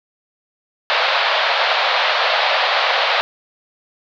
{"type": "band-pass noise", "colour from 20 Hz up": "pink", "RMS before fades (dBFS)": -17, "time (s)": [0.9, 3.21], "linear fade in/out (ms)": 0, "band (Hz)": [550, 4400], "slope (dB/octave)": 48, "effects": []}